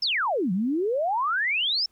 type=exponential two-way sweep; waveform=sine; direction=down then up; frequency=5460 to 173.7 to 5460 Hz; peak=-22 dBFS; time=0.02-1.86 s; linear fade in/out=5 ms; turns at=0.52 s; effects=pink hiss -67 dBFS RMS until 1.91 s